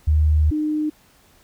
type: tone pair in turn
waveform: sine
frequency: 76.6 / 304.8 Hz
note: D#2 / D#4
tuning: -27 / -36 cents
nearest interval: 2 octaves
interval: 2391 cents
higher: second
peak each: -13 / -19 dBFS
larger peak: first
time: 0.07-0.51 / 0.51-0.9 s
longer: first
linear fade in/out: 10 ms
effects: pink hiss -55 dBFS RMS until 1.43 s